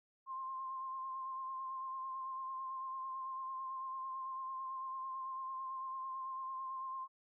sine tone with vibrato, 1055 Hz, C6, 14 cents sharp, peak -40 dBFS, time 0.26-7.08 s, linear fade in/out 50 ms, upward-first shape sine, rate 9 Hz, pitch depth 24 cents each way, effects none

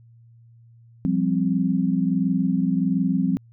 sine chord, F suspended second, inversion none, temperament equal, 174.61 / 196 / 261.6 Hz, F3 / G3 / C4, 0 / 0 / 0 cents, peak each -23 dBFS, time 1.05-3.37 s, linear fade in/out 0 ms, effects added 116 Hz sine -48 dBFS peak until 3.52 s

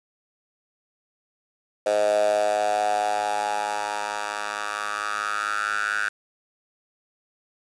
10% pulse tone with high-pass filter sweep, 104.5 Hz, G#2, 11 cents sharp, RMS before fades -25 dBFS, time 1.86-6.09 s, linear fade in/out 5 ms, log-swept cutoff 580 to 1500 Hz, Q 7.4, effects resampled to 22050 Hz + 7-bit

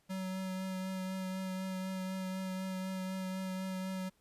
square tone with vibrato, 188 Hz, F#3, 28 cents sharp, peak -37 dBFS, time 0.09-4.1 s, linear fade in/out 20 ms, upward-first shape triangle, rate 4 Hz, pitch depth 18 cents each way, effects pink hiss -73 dBFS RMS until 4.2 s + resampled to 32000 Hz

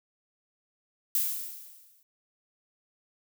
violet noise with exponential decay, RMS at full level -25 dBFS, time 1.15-2.03 s, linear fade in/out 1 ms, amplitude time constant 190 ms, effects none

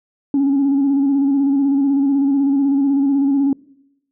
sine tone with vibrato, 277.2 Hz, C#4, in tune, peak -11 dBFS, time 0.34-3.53 s, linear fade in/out 2 ms, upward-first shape square, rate 16 Hz, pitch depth 37 cents each way, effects noise-tail reverb RT60 0.9 s tail -24 dB re dry + tanh soft clip ceiling -10 dBFS

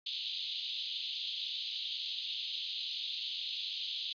white band-pass noise, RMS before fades -39 dBFS, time 0.06-4.13 s, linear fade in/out 5 ms, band 3100 to 4100 Hz, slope 48 dB/octave, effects resampled to 11025 Hz

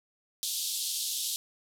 pink band-pass noise, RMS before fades -33 dBFS, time 0.43-1.36 s, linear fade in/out 0 ms, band 3300 to 14000 Hz, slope 48 dB/octave, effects none

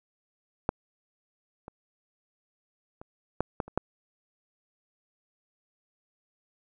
clicks, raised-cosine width 1 ms, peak -10 / -27 / -29 / -11 / -14 / -30 / -11 dBFS, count 7, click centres 0.691 / 1.681 / 3.015 / 3.406 / 3.602 / 3.68 / 3.776 s, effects none

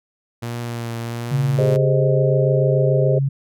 sawtooth tone with vibrato, 117.6 Hz, A#2, 16 cents sharp, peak -21 dBFS, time 0.42-1.77 s, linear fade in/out 10 ms, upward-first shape triangle, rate 1.4 Hz, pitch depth 26 cents each way
sine tone with pitch glide, 138.59 to 137.55 Hz, C#3 to C#3, 0 to -13 cents, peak -16 dBFS, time 1.31-3.29 s, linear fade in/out 10 ms, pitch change -13 cents, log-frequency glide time 1.48-2.34 s
sine chord, Ab major seventh, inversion third, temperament equal with one note detuned, 392 / 418.9 / 523.3 / 622.3 Hz, G4 / Ab4 / C5 / Eb5, 0 / +15 / 0 / 0 cents, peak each -23 / -23 / -20 / -23 dBFS, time 1.58-3.19 s, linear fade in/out 10 ms
effects none

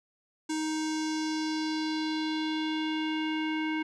square tone with low-pass filter sweep, 312.5 Hz, D#4, 8 cents sharp, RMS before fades -31 dBFS, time 0.49-3.83 s, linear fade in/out 10 ms, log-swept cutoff 7400 to 2300 Hz, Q 2.7, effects none

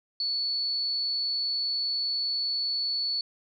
sine tone, 4435 Hz, C#8, in tune, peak -26 dBFS, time 0.2-3.21 s, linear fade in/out 2 ms, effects none

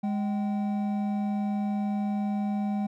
triangle tone pair together, 206.4 / 770.3 Hz, G#3 / G5, -10 / -30 cents, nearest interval octave + major seventh, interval 2280 cents, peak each -24 / -35 dBFS, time 0.03-2.87 s, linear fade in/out 10 ms, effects none

